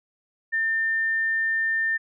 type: tone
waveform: sine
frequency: 1800 Hz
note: A6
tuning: 39 cents sharp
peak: -21 dBFS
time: 0.52-1.98 s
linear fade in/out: 20 ms
effects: none